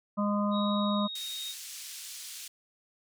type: harmonic tone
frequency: 205.4 Hz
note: G#3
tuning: 19 cents flat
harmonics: 1 / 3 / 5 / 6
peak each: -27 / -34 / -35 / -36 dBFS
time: 0.17-1.08 s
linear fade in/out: 20 ms
type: tone with pitch glide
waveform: sine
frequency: 3796 to 3737 Hz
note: A#7 to A#7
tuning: +31 to +4 cents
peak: -36 dBFS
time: 0.51-1.55 s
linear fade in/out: 50 ms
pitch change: -27 cents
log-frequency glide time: 0.74-1.26 s
type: band-pass noise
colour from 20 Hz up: white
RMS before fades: -43 dBFS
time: 1.15-2.48 s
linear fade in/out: 5 ms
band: 3000 to 9100 Hz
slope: 12 dB/octave
effects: none